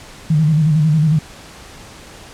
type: tone with vibrato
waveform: sine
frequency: 154.6 Hz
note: D#3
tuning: 11 cents flat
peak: -10 dBFS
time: 0.3-1.19 s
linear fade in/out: 5 ms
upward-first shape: square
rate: 11 Hz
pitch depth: 63 cents each way
effects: pink hiss -38 dBFS RMS until 2.33 s + low-pass 9000 Hz 12 dB/octave